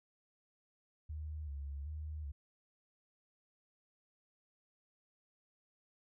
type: tone with vibrato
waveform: sine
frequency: 73.42 Hz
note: D2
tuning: in tune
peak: -40 dBFS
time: 1.09-2.32 s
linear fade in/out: 10 ms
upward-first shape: square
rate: 1.3 Hz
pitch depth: 75 cents each way
effects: none